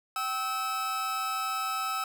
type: tone pair together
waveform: 40% pulse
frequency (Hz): 771 / 1296.7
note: G5 / E6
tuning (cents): -29 / -29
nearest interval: major sixth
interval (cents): 900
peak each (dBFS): -36 / -29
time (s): 0.16-2.04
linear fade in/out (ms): 2
effects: none